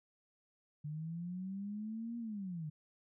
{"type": "linear two-way sweep", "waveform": "sine", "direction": "up then down", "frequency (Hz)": [146.83, 237.5, 146.83], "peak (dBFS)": -39, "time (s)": [0.84, 2.7], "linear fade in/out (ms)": 10, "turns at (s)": 2.18, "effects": []}